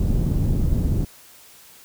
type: low-pass noise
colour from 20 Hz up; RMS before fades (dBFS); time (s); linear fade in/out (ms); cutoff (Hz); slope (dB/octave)
pink; -20; 0-1.05; 5; 200; 12
effects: white hiss -48 dBFS RMS until 1.84 s